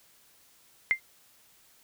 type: tone with exponential decay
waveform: sine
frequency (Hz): 2093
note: C7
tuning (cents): 0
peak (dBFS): -16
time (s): 0.91-1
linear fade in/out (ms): 0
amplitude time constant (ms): 18
effects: white hiss -61 dBFS RMS until 1.83 s